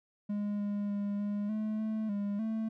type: tone with pitch steps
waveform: triangle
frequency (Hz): 206 / 204.5 / 203 / 205.3 / 215.3 / 218 / 202.8 / 221.3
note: G#3 / G#3 / G#3 / G#3 / A3 / A3 / G#3 / A3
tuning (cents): -14 / -26 / -39 / -20 / -37 / -16 / -41 / +10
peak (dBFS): -29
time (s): 0.29-2.69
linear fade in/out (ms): 10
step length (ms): 300
effects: none